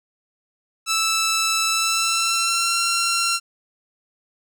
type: tone with pitch glide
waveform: 10% pulse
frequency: 1318.5 to 1367.4 Hz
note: E6 to F6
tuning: 0 to -37 cents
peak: -10 dBFS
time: 0.86-3.4 s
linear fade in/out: 50 ms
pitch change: +63 cents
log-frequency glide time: 1.71-2.8 s
effects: none